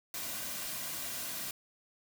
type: noise with comb filter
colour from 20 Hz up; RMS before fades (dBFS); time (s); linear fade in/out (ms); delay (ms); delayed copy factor
white; -39; 0.14-1.51; 2; 2.3; -0.5
effects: none